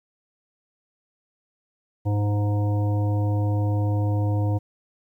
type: harmonic tone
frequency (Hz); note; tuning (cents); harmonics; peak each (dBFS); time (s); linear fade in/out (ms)
103.3; G#2; -9; 1 / 3 / 5 / 7 / 9; -20 / -30 / -34 / -37 / -39; 2.05-4.59; 20
effects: 10-bit